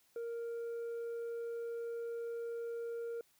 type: tone with tanh clipping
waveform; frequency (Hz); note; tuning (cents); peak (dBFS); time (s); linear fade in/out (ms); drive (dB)
sine; 466.2; A#4; 0; -39; 0.16-3.21; 2; 3
effects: white hiss -71 dBFS RMS until 3.39 s